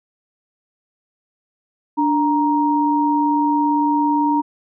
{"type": "tone pair together", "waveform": "sine", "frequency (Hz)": [293.7, 936.8], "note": ["D4", "A#5"], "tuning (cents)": [0, 8], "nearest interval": "octave + minor sixth", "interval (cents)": 2008, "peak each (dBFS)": -17, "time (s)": [1.97, 4.42], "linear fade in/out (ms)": 20, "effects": []}